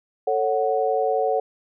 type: chord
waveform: sine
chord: F# minor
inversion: first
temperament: just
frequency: 444 / 555 / 740 Hz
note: A4 / C#5 / F#5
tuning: +16 / +2 / 0 cents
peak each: -23 / -24 / -23 dBFS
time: 0.27-1.4 s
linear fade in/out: 5 ms
effects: none